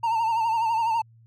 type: tone with vibrato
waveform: triangle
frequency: 906 Hz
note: A#5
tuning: 50 cents flat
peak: -19 dBFS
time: 0.03-1.02 s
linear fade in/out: 10 ms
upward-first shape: sine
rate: 12 Hz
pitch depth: 62 cents each way
effects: added 114 Hz sine -51 dBFS peak until 1.26 s